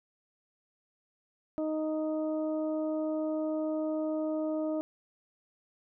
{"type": "harmonic tone", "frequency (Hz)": 311.1, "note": "D#4", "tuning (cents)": 0, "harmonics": [1, 2, 3, 4], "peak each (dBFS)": [-31, -33, -49, -49], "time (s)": [1.58, 4.81], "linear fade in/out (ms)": 0, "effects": []}